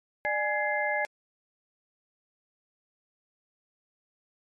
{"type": "tone cluster", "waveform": "sine", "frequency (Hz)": [597, 831, 1686, 2086], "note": ["D5", "G#5", "G#6", "C7"], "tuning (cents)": [28, 1, 26, -6], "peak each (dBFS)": -31, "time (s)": [0.25, 1.05], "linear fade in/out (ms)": 0, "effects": ["MP3 64 kbps"]}